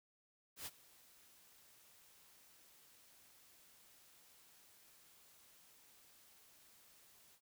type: noise with ADSR envelope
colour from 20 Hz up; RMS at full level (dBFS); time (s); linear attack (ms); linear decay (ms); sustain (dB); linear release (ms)
white; -45; 0.56-7.41; 100; 40; -21; 74
effects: none